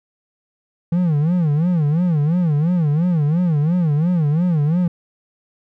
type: tone with vibrato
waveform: triangle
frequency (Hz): 162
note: E3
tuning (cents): -30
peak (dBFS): -12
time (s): 0.92-4.88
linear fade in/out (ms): 5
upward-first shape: sine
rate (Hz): 2.9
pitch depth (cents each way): 200
effects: none